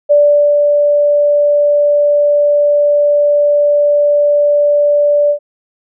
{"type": "tone with ADSR envelope", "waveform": "sine", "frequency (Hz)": 584, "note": "D5", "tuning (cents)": -10, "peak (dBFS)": -4, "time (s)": [0.09, 5.39], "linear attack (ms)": 23, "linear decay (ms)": 430, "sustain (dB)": -3, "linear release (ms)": 90, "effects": []}